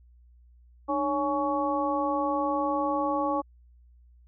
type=harmonic tone with a mistuned harmonic; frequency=280 Hz; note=C#4; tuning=18 cents sharp; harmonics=1 / 2 / 3 / 4; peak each=-30 / -30 / -30 / -30 dBFS; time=0.88-3.42 s; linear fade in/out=20 ms; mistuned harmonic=1; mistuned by=+120 cents; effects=added 60 Hz sine -53 dBFS peak until 4.27 s